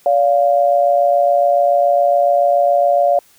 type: tone pair together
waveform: sine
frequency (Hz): 572.9 / 700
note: D5 / F5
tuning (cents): -43 / +4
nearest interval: minor third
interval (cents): 347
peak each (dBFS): -13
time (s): 0.06-3.19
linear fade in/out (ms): 2
effects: white hiss -51 dBFS RMS until 3.38 s